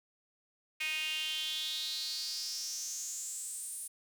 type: tone with high-pass filter sweep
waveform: sawtooth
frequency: 311.1 Hz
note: D#4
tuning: in tune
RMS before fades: -38 dBFS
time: 0.8-3.88 s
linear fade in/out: 10 ms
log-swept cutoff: 2400 to 9700 Hz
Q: 6.1
effects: none